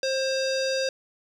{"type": "tone with low-pass filter", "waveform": "square", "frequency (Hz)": 531, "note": "C5", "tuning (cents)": 25, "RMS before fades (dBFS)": -26, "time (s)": [0.03, 0.89], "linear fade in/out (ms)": 2, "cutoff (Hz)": 5100, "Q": 4.2, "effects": ["9-bit"]}